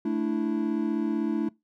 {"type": "chord", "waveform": "triangle", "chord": "A suspended fourth", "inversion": "none", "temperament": "equal", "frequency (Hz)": [220, 293.7, 329.6], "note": ["A3", "D4", "E4"], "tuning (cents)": [0, 0, 0], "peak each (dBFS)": -27, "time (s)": [0.05, 1.49], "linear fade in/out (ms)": 5, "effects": ["noise-tail reverb RT60 0.2 s tail -22 dB re dry"]}